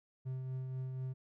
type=tone with tremolo; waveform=triangle; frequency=130 Hz; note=C3; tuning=11 cents flat; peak=-34 dBFS; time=0.25-1.14 s; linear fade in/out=20 ms; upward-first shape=triangle; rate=4.1 Hz; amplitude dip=35%; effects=none